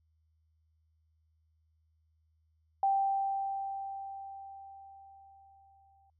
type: tone with exponential decay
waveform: sine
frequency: 784 Hz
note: G5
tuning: in tune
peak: -24 dBFS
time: 2.83-6.1 s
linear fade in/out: 2 ms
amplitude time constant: 710 ms
effects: added 79 Hz sine -69 dBFS peak until 6.19 s